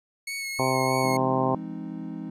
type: tone with vibrato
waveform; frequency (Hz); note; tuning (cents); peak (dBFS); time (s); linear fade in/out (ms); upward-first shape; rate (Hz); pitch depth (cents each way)
sawtooth; 2198; C#7; -15; -27; 0.27-1.17; 5; sine; 3.2; 23
type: harmonic tone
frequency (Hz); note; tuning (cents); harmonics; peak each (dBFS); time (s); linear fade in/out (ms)
130.81; C3; 0; 1 / 2 / 3 / 4 / 5 / 6 / 7 / 8; -30 / -30 / -30 / -30 / -30 / -30 / -30 / -30; 0.59-1.55; 2
type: chord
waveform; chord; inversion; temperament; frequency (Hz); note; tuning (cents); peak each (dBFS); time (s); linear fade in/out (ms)
triangle; F minor seventh; none; equal with one note detuned; 170.63 / 207.7 / 261.6 / 311.1; F3 / Ab3 / C4 / Eb4; -40 / 0 / 0 / 0; -36; 1.03-2.3; 5
effects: resampled to 32000 Hz